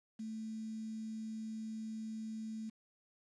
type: tone with quantisation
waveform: sine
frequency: 220 Hz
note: A3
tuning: in tune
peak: -40 dBFS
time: 0.19-2.7 s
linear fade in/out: 10 ms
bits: 10
effects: resampled to 22050 Hz